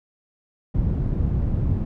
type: low-pass noise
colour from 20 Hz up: white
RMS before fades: -22 dBFS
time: 0.74-1.85 s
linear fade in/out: 10 ms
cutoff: 110 Hz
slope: 12 dB/octave
effects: none